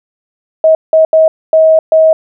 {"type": "tone bursts at uneven times", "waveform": "sine", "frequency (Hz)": 637, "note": "D#5", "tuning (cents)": 41, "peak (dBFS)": -3, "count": 5, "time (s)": [[0.64, 0.75], [0.93, 1.05], [1.13, 1.28], [1.53, 1.79], [1.92, 2.13]], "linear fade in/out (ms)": 2, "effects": []}